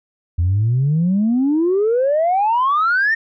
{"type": "exponential sweep", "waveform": "sine", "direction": "up", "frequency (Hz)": [82.41, 1856], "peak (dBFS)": -12, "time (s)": [0.38, 3.15], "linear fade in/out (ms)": 10, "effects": ["tanh soft clip ceiling -10 dBFS"]}